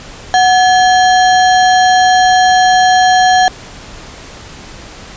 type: tone with sample-and-hold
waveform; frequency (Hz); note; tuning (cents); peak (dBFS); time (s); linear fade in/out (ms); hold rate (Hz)
sine; 740; F#5; 0; -5; 0.34-3.48; 0; 2450
effects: pink hiss -32 dBFS RMS until 5.16 s + resampled to 16000 Hz